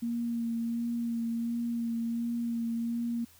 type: tone with vibrato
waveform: sine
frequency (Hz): 233.1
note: A#3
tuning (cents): 0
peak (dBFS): -29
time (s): 0.02-3.25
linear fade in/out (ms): 10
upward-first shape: sine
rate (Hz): 1.4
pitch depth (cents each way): 19
effects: added 84 Hz sine -64 dBFS peak until 3.39 s + white hiss -59 dBFS RMS until 3.39 s